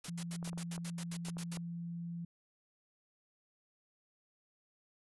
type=noise bursts; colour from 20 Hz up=white; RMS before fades=-45 dBFS; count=12; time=0.04-1.572 s; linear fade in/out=5 ms; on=58 ms; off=76 ms
type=tone; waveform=sine; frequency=170.3 Hz; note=F3; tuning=43 cents flat; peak=-39 dBFS; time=0.08-2.25 s; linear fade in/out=5 ms
type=clicks; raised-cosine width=1 ms; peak=-34 dBFS; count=8; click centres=0.428 / 0.476 / 0.531 / 0.576 / 0.779 / 1.285 / 1.369 / 1.572 s
effects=resampled to 24000 Hz

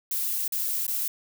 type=noise with dropouts; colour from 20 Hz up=violet; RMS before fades=-28 dBFS; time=0.11-1.08 s; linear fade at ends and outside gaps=2 ms; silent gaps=0.479-0.522 / 0.867-0.879 s; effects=none

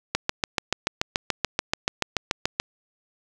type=click train; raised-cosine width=0.2 ms; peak=-4 dBFS; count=18; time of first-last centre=0.15-2.6 s; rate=6.94 Hz; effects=none

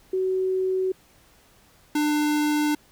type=tone pair in turn; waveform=sine / square; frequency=375.3 / 298.8 Hz; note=F#4 / D4; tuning=+25 / +30 cents; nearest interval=major third; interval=395 cents; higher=first; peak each=-21 dBFS; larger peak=neither; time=0.13-0.92 / 1.95-2.75 s; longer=second; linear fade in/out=5 ms; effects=pink hiss -57 dBFS RMS until 2.91 s

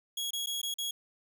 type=tone with dropouts; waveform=sawtooth; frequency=3322 Hz; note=G#7; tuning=in tune; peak=-29 dBFS; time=0.17-0.91 s; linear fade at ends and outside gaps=5 ms; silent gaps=0.307-0.332 / 0.461-0.47 / 0.616-0.63 / 0.741-0.784 s; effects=none

